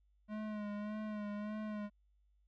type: tone with vibrato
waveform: square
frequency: 210.5 Hz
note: G#3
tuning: 24 cents sharp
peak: -40 dBFS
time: 0.28-1.9 s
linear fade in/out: 50 ms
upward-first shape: sine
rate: 1.7 Hz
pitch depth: 38 cents each way
effects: added 50 Hz sine -69 dBFS peak until 2.47 s + low-pass 2000 Hz 12 dB/octave